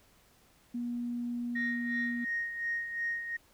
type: tone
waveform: sine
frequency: 240.2 Hz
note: B3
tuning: 48 cents flat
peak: -32 dBFS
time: 0.74-2.25 s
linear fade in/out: 10 ms
type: tone with tremolo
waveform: sine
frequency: 1864.7 Hz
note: A#6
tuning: in tune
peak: -29 dBFS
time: 1.55-3.37 s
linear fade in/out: 10 ms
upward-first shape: sine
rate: 2.8 Hz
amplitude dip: 60%
effects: tanh soft clip ceiling -24 dBFS + pink hiss -64 dBFS RMS until 3.53 s